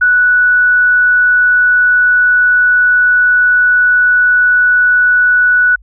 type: tone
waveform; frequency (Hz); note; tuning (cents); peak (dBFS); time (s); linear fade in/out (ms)
sine; 1477; F#6; -3; -6; 0.01-5.76; 10
effects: added 50 Hz sine -38 dBFS peak until 5.82 s